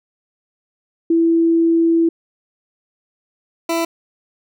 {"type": "tone pair in turn", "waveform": ["sine", "20% pulse"], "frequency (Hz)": [331.7, 332.9], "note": ["E4", "E4"], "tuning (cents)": [11, 17], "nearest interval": "unison", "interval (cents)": 6, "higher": "second", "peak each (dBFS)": [-11, -12], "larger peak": "first", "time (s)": [[1.1, 2.09], [3.69, 3.85]], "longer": "first", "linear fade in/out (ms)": 5, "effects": []}